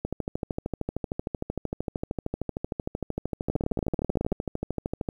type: two click trains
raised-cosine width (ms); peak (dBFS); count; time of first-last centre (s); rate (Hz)
2; -15 / -13; 67 / 16; 0.05-5.088 / 3.5-4.32; 13.1 / 18.3
effects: 9-bit